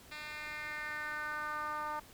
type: tone with band-pass filter sweep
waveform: 10% pulse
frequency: 301.7 Hz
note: D4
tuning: 47 cents sharp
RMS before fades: -40 dBFS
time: 0.11-2 s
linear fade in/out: 10 ms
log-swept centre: 2900 to 1000 Hz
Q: 3
effects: pink hiss -57 dBFS RMS until 2.13 s